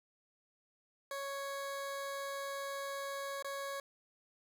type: tone with dropouts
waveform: 20% pulse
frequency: 554.4 Hz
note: C#5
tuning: in tune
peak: -34 dBFS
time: 1.11-3.8 s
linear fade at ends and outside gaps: 2 ms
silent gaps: 3.425-3.445 s
effects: none